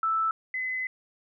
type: tone pair in turn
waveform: sine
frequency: 1318.5 / 2028 Hz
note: E6 / B6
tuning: 0 / +45 cents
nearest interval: perfect fifth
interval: 745 cents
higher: second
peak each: -23 / -28 dBFS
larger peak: first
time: 0.03-0.31 / 0.54-0.87 s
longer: second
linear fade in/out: 2 ms
effects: none

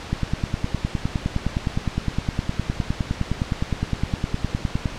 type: click train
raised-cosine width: 5 ms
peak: -9 dBFS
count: 47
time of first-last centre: 0.13-4.858 s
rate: 9.73 Hz
effects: pink hiss -35 dBFS RMS until 4.98 s + low-pass 5000 Hz 12 dB/octave

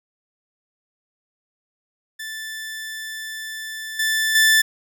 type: tone with level steps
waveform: sawtooth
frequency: 1760 Hz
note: A6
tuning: in tune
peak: -26 / -15 / -9 dBFS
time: 2.19-4.62 s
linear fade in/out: 10 ms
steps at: 3.99 / 4.35 s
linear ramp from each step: 5 ms
effects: none

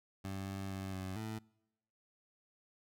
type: tone with pitch steps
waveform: 20% pulse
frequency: 96.5 / 97.2 / 96 / 94.2 / 109.8 Hz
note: G2 / G2 / G2 / F#2 / A2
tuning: -27 / -14 / -36 / +32 / -3 cents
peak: -35 dBFS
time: 0.24-1.39 s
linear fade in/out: 10 ms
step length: 230 ms
effects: noise-tail reverb RT60 0.9 s tail -26 dB re dry

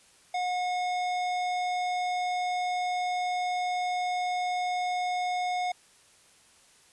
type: tone with hard clipping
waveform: sine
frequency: 724 Hz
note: F#5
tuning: 38 cents flat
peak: -29 dBFS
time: 0.34-5.72 s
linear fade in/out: 5 ms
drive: 14 dB
effects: white hiss -59 dBFS RMS until 6.92 s + resampled to 24000 Hz

